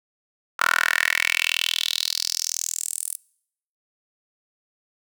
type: tone with high-pass filter sweep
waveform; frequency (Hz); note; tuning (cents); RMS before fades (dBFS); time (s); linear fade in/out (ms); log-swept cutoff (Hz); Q
10% pulse; 41; E1; -9; -24; 0.59-3.16; 10; 1300 to 10000; 4.6
effects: noise-tail reverb RT60 0.7 s tail -25 dB re dry